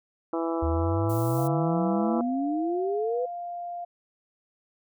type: harmonic tone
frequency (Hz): 165.6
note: E3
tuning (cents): +8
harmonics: 2 / 3 / 4 / 5 / 6 / 7 / 8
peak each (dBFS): -28 / -32 / -34 / -36 / -38 / -39 / -40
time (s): 0.33-2.21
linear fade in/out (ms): 2
type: exponential sweep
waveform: sine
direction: up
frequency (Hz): 75.4 to 513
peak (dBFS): -25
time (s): 0.62-3.26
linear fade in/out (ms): 10
type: high-pass noise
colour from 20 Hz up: pink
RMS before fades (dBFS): -42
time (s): 1.09-1.48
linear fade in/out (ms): 10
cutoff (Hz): 12000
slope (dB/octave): 12
type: tone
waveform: sine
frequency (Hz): 698.5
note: F5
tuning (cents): 0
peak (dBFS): -32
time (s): 1.37-3.85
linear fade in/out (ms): 10
effects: none